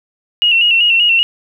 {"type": "tone with vibrato", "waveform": "sine", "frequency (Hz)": 2794, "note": "F7", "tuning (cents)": 0, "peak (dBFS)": -8, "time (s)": [0.42, 1.23], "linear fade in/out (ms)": 0, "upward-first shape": "square", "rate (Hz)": 5.2, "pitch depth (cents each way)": 52, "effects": ["8-bit"]}